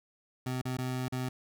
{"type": "tone with dropouts", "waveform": "25% pulse", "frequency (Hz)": 127.8, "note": "C3", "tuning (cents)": -40, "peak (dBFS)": -28, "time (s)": [0.46, 1.29], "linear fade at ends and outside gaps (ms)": 5, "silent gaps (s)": [[0.616, 0.653], [0.771, 0.785], [1.083, 1.123]], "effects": []}